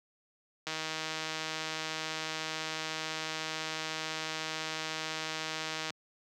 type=click train; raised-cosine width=0.2 ms; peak=-18 dBFS; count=828; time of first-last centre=0.67-5.904 s; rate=158 Hz; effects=high-pass 150 Hz 12 dB/octave